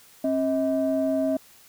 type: tone pair together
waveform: sine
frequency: 268.9 / 637 Hz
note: C4 / D#5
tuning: +47 / +41 cents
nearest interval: octave + minor third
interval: 1494 cents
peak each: -23 dBFS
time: 0.24-1.37 s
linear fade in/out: 5 ms
effects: tanh soft clip ceiling -15 dBFS + white hiss -53 dBFS RMS until 1.68 s